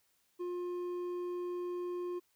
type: tone with hard clipping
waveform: sine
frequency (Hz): 354.8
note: F4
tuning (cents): +27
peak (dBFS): -37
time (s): 0.39-2.2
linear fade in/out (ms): 20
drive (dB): 5
effects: white hiss -74 dBFS RMS until 2.35 s